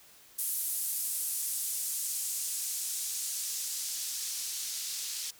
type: noise with band-pass filter sweep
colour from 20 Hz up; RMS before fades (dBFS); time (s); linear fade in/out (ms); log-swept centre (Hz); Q
blue; -35; 0.38-5.31; 10; 11000 to 4700; 1.1
effects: white hiss -57 dBFS RMS until 5.39 s